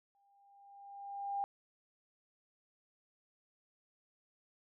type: tone with exponential growth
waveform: sine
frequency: 800 Hz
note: G5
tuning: 35 cents sharp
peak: -32 dBFS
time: 0.15-1.44 s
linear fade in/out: 0 ms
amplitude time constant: 280 ms
effects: none